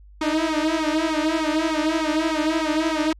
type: tone with flanger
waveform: sawtooth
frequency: 314.4 Hz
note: D#4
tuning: 18 cents sharp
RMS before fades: -22 dBFS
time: 0.21-3.13 s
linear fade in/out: 5 ms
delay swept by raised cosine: 0.84 to 6.14 ms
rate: 3.3 Hz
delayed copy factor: +0.95
effects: added 50 Hz sine -44 dBFS peak until 3.19 s + low-pass 6000 Hz 12 dB/octave